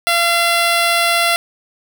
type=tone; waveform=10% pulse; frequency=684 Hz; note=F5; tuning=36 cents flat; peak=-4 dBFS; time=0.07-1.36 s; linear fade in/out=0 ms; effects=none